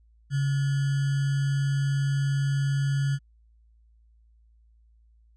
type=tone with sample-and-hold; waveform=sine; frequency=138.59 Hz; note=C#3; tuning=in tune; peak=-22 dBFS; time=0.3-3.19 s; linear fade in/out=50 ms; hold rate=1575 Hz; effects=added 56 Hz sine -56 dBFS peak until 5.36 s + resampled to 22050 Hz